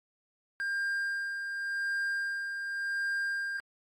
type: tone with tremolo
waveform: triangle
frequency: 1600 Hz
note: G6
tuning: 35 cents sharp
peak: -27 dBFS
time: 0.6-3.6 s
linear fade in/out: 0 ms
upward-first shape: sine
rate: 0.89 Hz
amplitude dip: 45%
effects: AAC 48 kbps